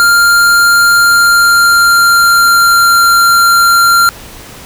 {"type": "tone with pitch glide", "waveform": "square", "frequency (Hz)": [1396.9, 1382.5], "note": ["F6", "F6"], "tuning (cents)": [0, -18], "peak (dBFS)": -5, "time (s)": [0, 4.09], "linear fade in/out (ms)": 0, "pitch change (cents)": -18, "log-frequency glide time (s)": [0.92, 3.07], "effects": ["pink hiss -31 dBFS RMS until 4.65 s"]}